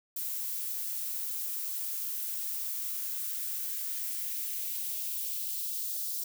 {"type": "noise with high-pass filter sweep", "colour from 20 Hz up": "violet", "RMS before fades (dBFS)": -35, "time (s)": [0.16, 6.24], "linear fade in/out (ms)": 5, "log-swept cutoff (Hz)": [280, 4500], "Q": 1.5, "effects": []}